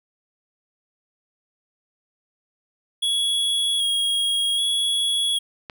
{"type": "tone with vibrato", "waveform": "square", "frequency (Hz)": 3322, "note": "G#7", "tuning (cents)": 0, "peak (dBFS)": -20, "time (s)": [3.02, 5.39], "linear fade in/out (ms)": 10, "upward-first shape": "square", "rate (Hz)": 0.64, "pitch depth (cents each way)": 19}
{"type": "click", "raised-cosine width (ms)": 0.3, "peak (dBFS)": -19, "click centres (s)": 5.698}
{"effects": []}